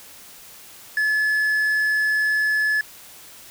triangle tone, 1718 Hz, A6, 42 cents flat, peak -16 dBFS, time 0.97-2.81 s, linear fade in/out 2 ms, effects white hiss -44 dBFS RMS until 3.5 s

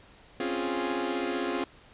sawtooth chord, Db major seventh, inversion third, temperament equal, 261.6 / 277.2 / 349.2 / 415.3 Hz, C4 / Db4 / F4 / Ab4, 0 / 0 / 0 / 0 cents, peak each -31 / -31 / -28 / -31 dBFS, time 0.4-1.64 s, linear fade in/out 2 ms, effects pink hiss -55 dBFS RMS until 1.93 s + resampled to 8000 Hz

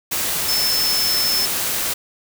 sine tone in noise, 5274 Hz, E8, in tune, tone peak -18 dBFS, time 0.48-1.46 s, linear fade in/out 10 ms, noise white, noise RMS -22 dBFS, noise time 0.11-1.94 s, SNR +1 dB, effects none

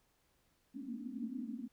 white band-pass noise, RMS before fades -43 dBFS, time 0.74-1.68 s, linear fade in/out 10 ms, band 220 to 280 Hz, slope 96 dB/octave, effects pink hiss -75 dBFS RMS until 1.72 s

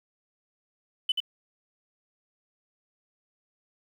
sine tone with echo, 3007 Hz, F#7, 27 cents sharp, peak -20 dBFS, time 1.09-1.12 s, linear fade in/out 5 ms, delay 83 ms, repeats 1, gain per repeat -4 dB, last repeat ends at 1.203 s, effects tanh soft clip ceiling -19 dBFS + 9-bit

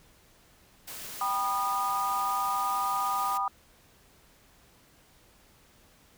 white noise, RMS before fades -41 dBFS, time 0.87-3.38 s, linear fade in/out 10 ms
sine chord, G augmented, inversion none, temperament just, 784 / 980 / 1225 Hz, G5 / B5 / D#6, 0 / -14 / -27 cents, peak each -32 / -32 / -29 dBFS, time 1.21-3.48 s, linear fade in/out 2 ms
effects pink hiss -60 dBFS RMS until 6.17 s

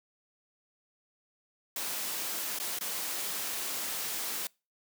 white noise with dropouts, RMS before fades -35 dBFS, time 1.76-4.47 s, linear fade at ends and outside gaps 2 ms, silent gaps 2.588-2.599 / 2.788-2.809 s, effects noise-tail reverb RT60 0.3 s tail -26 dB re dry + high-pass 200 Hz 12 dB/octave

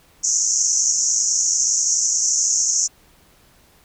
white band-pass noise, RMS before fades -19 dBFS, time 0.23-2.88 s, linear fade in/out 20 ms, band 5700 to 7100 Hz, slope 96 dB/octave, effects pink hiss -54 dBFS RMS until 3.84 s

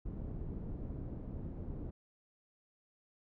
pink low-pass noise, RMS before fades -42 dBFS, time 0.05-1.91 s, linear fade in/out 10 ms, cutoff 300 Hz, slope 12 dB/octave, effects none

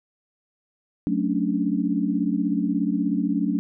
sine chord, D major seventh, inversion first, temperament equal, 185 / 220 / 277.2 / 293.7 Hz, F#3 / A3 / C#4 / D4, 0 / 0 / 0 / 0 cents, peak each -26 dBFS, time 1.07-3.59 s, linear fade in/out 0 ms, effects none

